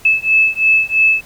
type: beating tone pair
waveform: sine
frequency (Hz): 2610 / 2613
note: E7 / E7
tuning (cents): -18 / -16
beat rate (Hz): 3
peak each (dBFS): -13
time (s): 0.05-1.21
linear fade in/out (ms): 5
effects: pink hiss -42 dBFS RMS until 1.25 s